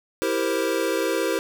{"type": "chord", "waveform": "square", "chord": "C dominant seventh", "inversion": "first", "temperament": "equal", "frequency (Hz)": [329.6, 392, 466.2, 523.3], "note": ["E4", "G4", "Bb4", "C5"], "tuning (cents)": [0, 0, 0, 0], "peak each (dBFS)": -28, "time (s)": [0.22, 1.39], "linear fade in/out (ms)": 0, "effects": []}